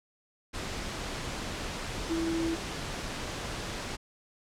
sine tone in noise, 329.7 Hz, E4, in tune, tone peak -28 dBFS, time 2.09-2.56 s, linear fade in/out 20 ms, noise pink, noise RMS -36 dBFS, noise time 0.53-3.97 s, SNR +5 dB, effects low-pass 7000 Hz 12 dB/octave

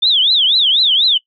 sine tone with vibrato, 3481 Hz, A7, 19 cents flat, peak -9 dBFS, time 0.02-1.18 s, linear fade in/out 10 ms, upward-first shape triangle, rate 4.1 Hz, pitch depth 300 cents each way, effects noise-tail reverb RT60 0.1 s tail -21 dB re dry

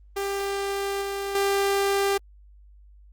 sawtooth tone with level steps, 396.6 Hz, G4, 20 cents sharp, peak -22 / -24 / -17 dBFS, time 0.16-2.18 s, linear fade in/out 10 ms, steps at 1.02 / 1.35 s, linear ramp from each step 2 ms, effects added 50 Hz sine -48 dBFS peak until 3.12 s + Opus 24 kbps

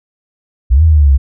sine linear two-way sweep, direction up then down, 55 to 82.41 to 65.4 Hz, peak -4 dBFS, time 0.7-1.18 s, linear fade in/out 20 ms, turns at 0.83 s, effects none

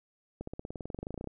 accelerating click train, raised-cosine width 2 ms, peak -25 dBFS, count 20, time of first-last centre 0.41-1.273 s, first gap 64 ms, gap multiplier 0.96, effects none

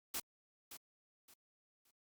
white noise with echo, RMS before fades -40 dBFS, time 0.14-0.2 s, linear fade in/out 5 ms, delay 570 ms, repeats 3, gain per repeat -11 dB, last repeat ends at 1.91 s, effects Opus 48 kbps

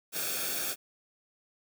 white noise with comb filter, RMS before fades -33 dBFS, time 0.12-0.76 s, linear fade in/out 50 ms, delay 1 ms, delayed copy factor -0.7, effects none

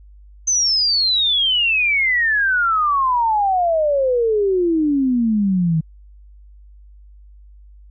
sine exponential sweep, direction down, 6272 to 155.56 Hz, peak -14 dBFS, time 0.47-5.81 s, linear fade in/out 10 ms, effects added 50 Hz sine -41 dBFS peak until 7.9 s

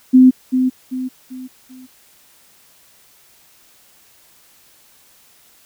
sine tone with echo, 256.5 Hz, C4, 34 cents flat, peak -4 dBFS, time 0.13-0.31 s, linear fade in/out 20 ms, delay 390 ms, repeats 4, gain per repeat -8 dB, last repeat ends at 1.87 s, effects white hiss -51 dBFS RMS until 5.65 s

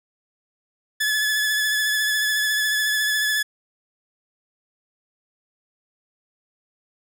sawtooth tone with vibrato, 1718 Hz, A6, 42 cents flat, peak -16 dBFS, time 1-3.43 s, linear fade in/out 10 ms, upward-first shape triangle, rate 14 Hz, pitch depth 28 cents each way, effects none

